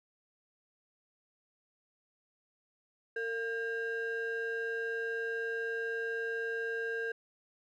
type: ring-modulated tone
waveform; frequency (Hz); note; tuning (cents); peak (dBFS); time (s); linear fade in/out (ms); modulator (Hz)
triangle; 574; D5; -40; -28; 3.16-7.12; 5; 1030
effects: none